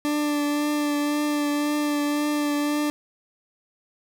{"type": "tone with vibrato", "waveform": "40% pulse", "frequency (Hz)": 294.2, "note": "D4", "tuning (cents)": 3, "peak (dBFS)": -21, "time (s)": [0.05, 2.9], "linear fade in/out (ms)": 0, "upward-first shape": "triangle", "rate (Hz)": 1.9, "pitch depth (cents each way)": 20, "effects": []}